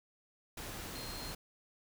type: tone in noise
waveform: sine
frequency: 4206 Hz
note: C8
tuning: 8 cents sharp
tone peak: -47 dBFS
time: 0.95-1.32 s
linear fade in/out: 5 ms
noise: pink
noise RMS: -44 dBFS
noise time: 0.57-1.35 s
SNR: -6 dB
effects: none